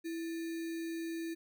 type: tone with sample-and-hold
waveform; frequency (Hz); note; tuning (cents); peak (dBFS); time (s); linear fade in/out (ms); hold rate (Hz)
sine; 330; E4; +2; -36; 0.04-1.35; 20; 2100
effects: none